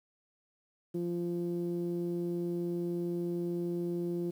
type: tone with low-pass filter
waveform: sawtooth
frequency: 173.3 Hz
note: F3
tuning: 13 cents flat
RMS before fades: -34 dBFS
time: 0.94-4.31 s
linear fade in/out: 10 ms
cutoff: 350 Hz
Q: 3.4
effects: 10-bit